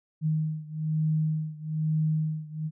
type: beating tone pair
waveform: sine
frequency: 155.56 / 156.66 Hz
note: D#3 / D#3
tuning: 0 / +12 cents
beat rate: 1.1 Hz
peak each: -27 / -29 dBFS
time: 0.21-2.71 s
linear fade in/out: 50 ms
effects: none